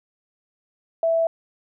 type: tone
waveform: sine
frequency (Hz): 659.3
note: E5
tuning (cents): 0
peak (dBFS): -17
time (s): 1.03-1.27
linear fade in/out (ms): 2
effects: none